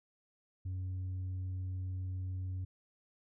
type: tone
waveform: sine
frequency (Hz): 92.7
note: F#2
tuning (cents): +4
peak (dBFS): -33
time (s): 0.65-2.65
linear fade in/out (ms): 10
effects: tanh soft clip ceiling -35 dBFS